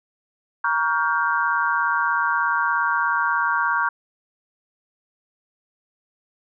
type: chord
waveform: sine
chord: G half-diminished seventh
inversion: first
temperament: just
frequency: 940.8 / 1128.9 / 1411.2 / 1568 Hz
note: Bb5 / Db6 / F6 / G6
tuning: +16 / +31 / +18 / 0 cents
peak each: -24 dBFS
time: 0.64-3.89 s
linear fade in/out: 5 ms
effects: none